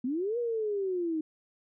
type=linear two-way sweep; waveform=sine; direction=up then down; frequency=236.1 to 485.5 to 306.8 Hz; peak=-28 dBFS; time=0.04-1.21 s; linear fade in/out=5 ms; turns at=0.38 s; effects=none